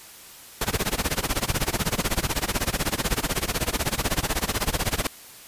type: noise with tremolo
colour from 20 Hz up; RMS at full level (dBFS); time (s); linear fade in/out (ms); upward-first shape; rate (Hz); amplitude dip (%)
pink; -22; 0.61-5.07; 2; sine; 16; 95
effects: white hiss -45 dBFS RMS until 5.47 s + resampled to 32000 Hz